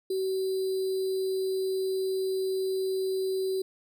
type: tone with sample-and-hold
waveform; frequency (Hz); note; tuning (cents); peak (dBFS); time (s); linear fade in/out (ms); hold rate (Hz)
sine; 379.4; F#4; +43; -26; 0.1-3.62; 5; 4410
effects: none